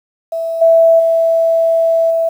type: tone with level steps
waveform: sine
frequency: 659.3 Hz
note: E5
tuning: in tune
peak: -16 / -5 / -9 / -11 dBFS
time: 0.32-2.29 s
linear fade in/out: 5 ms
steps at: 0.61 / 0.99 / 2.1 s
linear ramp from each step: 10 ms
effects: 7-bit